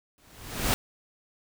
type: noise with exponential growth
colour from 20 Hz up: pink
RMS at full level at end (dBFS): -22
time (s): 0.18-0.74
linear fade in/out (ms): 0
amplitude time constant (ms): 120
effects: none